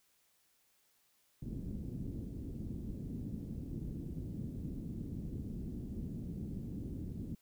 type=low-pass noise; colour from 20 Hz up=white; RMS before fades=-42 dBFS; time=1.42-7.35 s; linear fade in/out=5 ms; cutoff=260 Hz; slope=24 dB/octave; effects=white hiss -73 dBFS RMS until 7.41 s